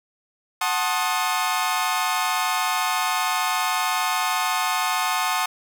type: chord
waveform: sawtooth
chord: F# diminished seventh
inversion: none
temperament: equal with one note detuned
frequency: 740 / 880 / 1069.7 / 1244.5 Hz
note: F#5 / A5 / C6 / Eb6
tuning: 0 / 0 / +38 / 0 cents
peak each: -23 dBFS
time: 0.61-5.46 s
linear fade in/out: 5 ms
effects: none